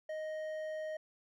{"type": "tone with hard clipping", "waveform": "triangle", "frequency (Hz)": 623, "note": "D#5", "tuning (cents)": 2, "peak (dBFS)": -39, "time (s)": [0.09, 0.97], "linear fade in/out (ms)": 5, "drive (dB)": 10, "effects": []}